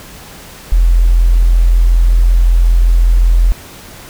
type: tone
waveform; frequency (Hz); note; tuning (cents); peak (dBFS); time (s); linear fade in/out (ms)
sine; 42.66; F1; -40; -5; 0.72-3.52; 0
effects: pink hiss -34 dBFS RMS until 4.09 s